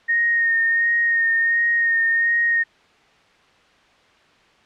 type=tone with vibrato; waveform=sine; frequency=1851 Hz; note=A#6; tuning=13 cents flat; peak=-15 dBFS; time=0.08-2.64 s; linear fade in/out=20 ms; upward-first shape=sine; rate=1.4 Hz; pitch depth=19 cents each way; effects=white hiss -54 dBFS RMS until 4.65 s + low-pass 3000 Hz 12 dB/octave